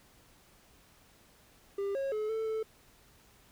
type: tone with pitch steps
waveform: triangle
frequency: 398 / 545 / 428.4 / 443.3 / 439.8 Hz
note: G4 / C#5 / A4 / A4 / A4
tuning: +26 / -29 / -46 / +13 / -1 cents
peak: -29 dBFS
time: 1.78-2.63 s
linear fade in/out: 5 ms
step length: 170 ms
effects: pink hiss -62 dBFS RMS until 3.51 s